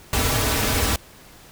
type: noise with comb filter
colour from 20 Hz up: pink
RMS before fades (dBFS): -21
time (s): 0.13-0.96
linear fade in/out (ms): 2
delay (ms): 5.6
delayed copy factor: -0.8
effects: pink hiss -47 dBFS RMS until 1.51 s